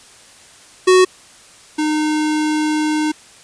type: tone pair in turn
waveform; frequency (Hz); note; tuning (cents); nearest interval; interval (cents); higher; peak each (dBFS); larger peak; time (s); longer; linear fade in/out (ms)
square; 370 / 306.1; F#4 / D#4; 0 / -28; minor third; 328; first; -8 / -16; first; 0.87-1.05 / 1.78-3.12; second; 10
effects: white hiss -44 dBFS RMS until 3.43 s + resampled to 22050 Hz